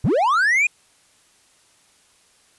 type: linear sweep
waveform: triangle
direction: up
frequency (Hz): 75 to 2500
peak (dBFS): -13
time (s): 0.04-0.67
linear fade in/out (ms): 5
effects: white hiss -57 dBFS RMS until 2.58 s + resampled to 24000 Hz